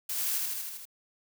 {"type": "noise with echo", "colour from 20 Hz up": "blue", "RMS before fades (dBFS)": -33, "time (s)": [0.09, 0.38], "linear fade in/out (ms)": 5, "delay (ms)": 79, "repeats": 6, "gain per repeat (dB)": -2, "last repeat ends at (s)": 0.854, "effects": []}